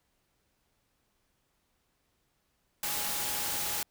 sine tone in noise, 830.6 Hz, G#5, in tune, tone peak -44 dBFS, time 2.83-3.83 s, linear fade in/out 2 ms, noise white, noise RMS -33 dBFS, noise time 2.83-3.83 s, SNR -14 dB, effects pink hiss -75 dBFS RMS until 3.9 s

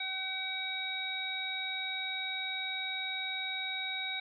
harmonic tone, 760 Hz, F#5, 46 cents sharp, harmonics 1 / 2 / 3 / 5, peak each -45 / -45 / -37 / -37 dBFS, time 0-4.2 s, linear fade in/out 5 ms, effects none

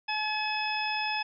harmonic tone, 855 Hz, A5, 50 cents flat, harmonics 1 / 2 / 3 / 4 / 6, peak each -32 / -37 / -32 / -39 / -37 dBFS, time 0.08-1.23 s, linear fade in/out 10 ms, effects none

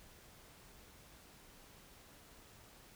silence, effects pink hiss -60 dBFS RMS until 2.95 s

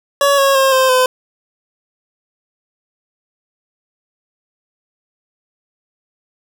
25% pulse tone with pitch steps, 563 / 549.2 / 535.7 / 522.6 / 509.8 Hz, C#5 / C#5 / C5 / C5 / C5, +27 / -16 / +41 / -2 / -45 cents, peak -6 dBFS, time 0.21-1.06 s, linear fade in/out 2 ms, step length 170 ms, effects none

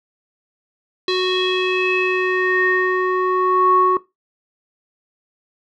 square tone with low-pass filter sweep, 369.3 Hz, F#4, 3 cents flat, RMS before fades -17 dBFS, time 1.08-3.97 s, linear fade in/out 2 ms, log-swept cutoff 3900 to 1000 Hz, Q 6.2, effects noise-tail reverb RT60 0.2 s tail -18 dB re dry

